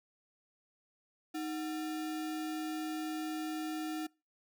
sine tone with sample-and-hold, 312.1 Hz, D#4, 5 cents sharp, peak -35 dBFS, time 1.34-4.07 s, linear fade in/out 10 ms, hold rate 1050 Hz, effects noise-tail reverb RT60 0.3 s tail -26 dB re dry

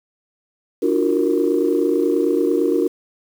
sine tone cluster, 294.4 / 342.8 / 371.7 / 463.1 Hz, D4 / F4 / F#4 / A#4, +4 / -32 / +8 / -11 cents, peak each -20 dBFS, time 0.82-2.88 s, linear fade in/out 10 ms, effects tanh soft clip ceiling -6 dBFS + 7-bit

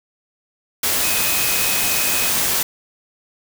sine tone in noise, 2521 Hz, D#7, 22 cents sharp, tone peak -26 dBFS, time 1.03-2.3 s, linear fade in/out 5 ms, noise white, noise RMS -19 dBFS, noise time 0.83-2.63 s, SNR -10 dB, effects none

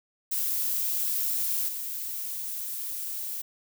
violet noise with level steps, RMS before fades -28 / -34 dBFS, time 0.31-3.42 s, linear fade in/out 10 ms, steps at 1.68 s, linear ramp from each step 5 ms, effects none

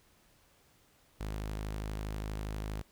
sawtooth tone, 52.4 Hz, G#1, 16 cents sharp, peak -32 dBFS, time 1.2-2.82 s, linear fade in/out 10 ms, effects pink hiss -66 dBFS RMS until 2.91 s

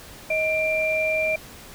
sine tone pair together, 630 / 2370 Hz, D#5 / D7, +21 / +15 cents, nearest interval octave + major seventh, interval 2294 cents, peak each -23 dBFS, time 0.3-1.36 s, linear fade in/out 5 ms, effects pink hiss -43 dBFS RMS until 1.74 s

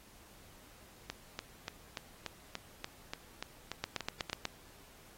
two click trains, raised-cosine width 0.2 ms, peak -16 / -20 dBFS, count 6 / 12, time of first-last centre 3.84-4.453 / 1.1-4.298 s, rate 8.15 / 3.44 Hz, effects pink hiss -59 dBFS RMS until 5.17 s + AAC 48 kbps

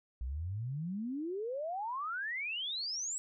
sine exponential sweep, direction up, 58.27 to 7930 Hz, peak -35 dBFS, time 0.21-3.18 s, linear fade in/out 0 ms, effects none

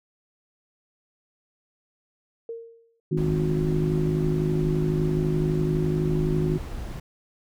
sine tone with exponential decay, 460 Hz, A#4, 23 cents flat, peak -29 dBFS, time 2.49-3 s, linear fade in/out 2 ms, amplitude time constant 110 ms
harmonic tone, 51.91 Hz, G#1, in tune, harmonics 3 / 4 / 5 / 6 / 7, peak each -23 / -36 / -32 / -34 / -27 dBFS, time 3.11-6.58 s, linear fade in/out 10 ms
brown noise, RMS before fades -33 dBFS, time 3.17-7 s, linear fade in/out 5 ms
effects none

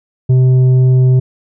sine tone with tanh clipping, 128.4 Hz, C3, 32 cents flat, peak -7 dBFS, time 0.29-1.2 s, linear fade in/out 10 ms, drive 6 dB, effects none

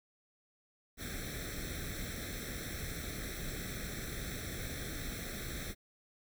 pink noise with comb filter, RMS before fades -41 dBFS, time 0.97-5.75 s, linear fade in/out 50 ms, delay 0.52 ms, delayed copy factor +1, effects none

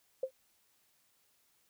sine tone with exponential decay, 523.3 Hz, C5, in tune, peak -27 dBFS, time 0.23-0.31 s, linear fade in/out 5 ms, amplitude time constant 17 ms, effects white hiss -72 dBFS RMS until 1.69 s

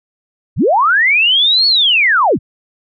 sine linear two-way sweep, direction up then down, 51.9 to 4435 to 51.9 Hz, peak -8 dBFS, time 0.56-2.39 s, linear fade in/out 50 ms, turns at 1.67 s, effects none

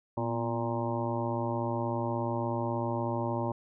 harmonic tone with a mistuned harmonic, 116.54 Hz, A#2, in tune, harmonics 1 / 2 / 3 / 4 / 5 / 6 / 7 / 8 / 9, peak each -34 / -36 / -36 / -46 / -36 / -48 / -39 / -37 / -43 dBFS, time 0.17-3.52 s, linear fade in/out 5 ms, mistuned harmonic 2, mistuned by +66 cents, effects none

